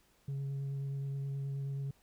sine tone with vibrato, 138.1 Hz, C#3, 6 cents flat, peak -32 dBFS, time 0.28-1.91 s, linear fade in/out 5 ms, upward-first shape triangle, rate 9.4 Hz, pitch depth 13 cents each way, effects tanh soft clip ceiling -34 dBFS + pink hiss -69 dBFS RMS until 2.02 s

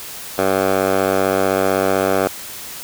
10% pulse tone with band-pass filter, 95.8 Hz, G2, 39 cents flat, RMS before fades -17 dBFS, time 0.38-2.28 s, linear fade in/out 5 ms, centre 790 Hz, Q 1.2, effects white hiss -32 dBFS RMS until 2.83 s

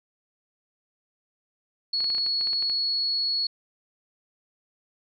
sine tone, 4364 Hz, C#8, 28 cents flat, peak -23 dBFS, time 1.93-3.47 s, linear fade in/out 5 ms
clicks, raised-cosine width 0.3 ms, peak -25 dBFS, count 11, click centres 2.005 / 2.043 / 2.102 / 2.149 / 2.182 / 2.264 / 2.411 / 2.472 / 2.532 / 2.625 / 2.698 s
effects none

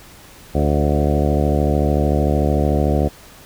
harmonic tone with a mistuned harmonic, 73.42 Hz, D2, in tune, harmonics 1 / 2 / 3 / 4 / 5 / 6 / 7 / 8 / 9 / 10, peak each -18 / -21 / -23 / -24 / -25 / -26 / -26 / -27 / -28 / -28 dBFS, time 0.54-3.09 s, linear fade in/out 20 ms, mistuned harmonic 7, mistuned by +19 cents, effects pink hiss -43 dBFS RMS until 3.45 s

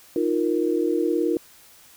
sine chord, Eb suspended second, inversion none, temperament just, 311.1 / 350 / 466.7 Hz, Eb4 / F4 / Bb4, 0 / +4 / +2 cents, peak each -24 / -23 / -25 dBFS, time 0.16-1.37 s, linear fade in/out 2 ms, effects white hiss -51 dBFS RMS until 1.96 s

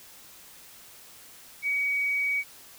sine tone, 2261 Hz, C#7, 34 cents sharp, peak -24 dBFS, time 1.62-2.44 s, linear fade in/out 50 ms, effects white hiss -50 dBFS RMS until 2.78 s

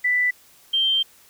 sine tone pair in turn, 1983 / 3148 Hz, B6 / G7, +7 / +7 cents, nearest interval minor sixth, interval 800 cents, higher second, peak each -17 dBFS, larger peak neither, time 0.04-0.31 / 0.73-1.03 s, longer second, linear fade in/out 10 ms, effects white hiss -53 dBFS RMS until 1.29 s

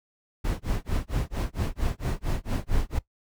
brown noise with tremolo, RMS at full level -24 dBFS, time 0.44-2.99 s, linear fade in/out 10 ms, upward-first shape sine, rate 4.4 Hz, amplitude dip 100%, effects noise-tail reverb RT60 0.1 s tail -18 dB re dry

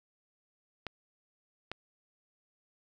clicks, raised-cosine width 0.3 ms, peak -21 dBFS, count 2, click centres 0.867 / 1.716 s, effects none

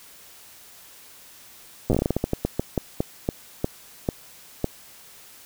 slowing click train, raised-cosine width 2 ms, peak -8 dBFS, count 21, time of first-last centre 1.9-4.644 s, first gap 8 ms, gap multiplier 1.25, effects white hiss -48 dBFS RMS until 5.45 s

